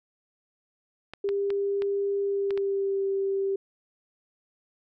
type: clicks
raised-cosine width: 0.3 ms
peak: -22 dBFS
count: 6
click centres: 1.136 / 1.29 / 1.504 / 1.821 / 2.507 / 2.576 s
type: tone with pitch glide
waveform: sine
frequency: 399.5 to 391.1 Hz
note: G4 to G4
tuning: +33 to -4 cents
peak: -24 dBFS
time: 1.24-3.56 s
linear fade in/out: 5 ms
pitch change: -37 cents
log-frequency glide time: 2.21-3.06 s
effects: none